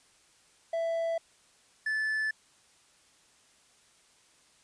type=tone pair in turn; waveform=triangle; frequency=663 / 1743.6 Hz; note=E5 / A6; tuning=+10 / -16 cents; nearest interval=octave + perfect fourth; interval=1674 cents; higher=second; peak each=-26 dBFS; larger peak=neither; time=0.73-1.18 / 1.86-2.31 s; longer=neither; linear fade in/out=5 ms; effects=white hiss -63 dBFS RMS until 4.63 s + resampled to 22050 Hz